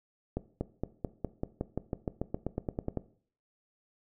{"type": "accelerating click train", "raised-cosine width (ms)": 2, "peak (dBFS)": -18, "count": 18, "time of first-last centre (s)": [0.37, 2.973], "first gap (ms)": 240, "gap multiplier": 0.94, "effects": ["noise-tail reverb RT60 0.5 s tail -17 dB re dry"]}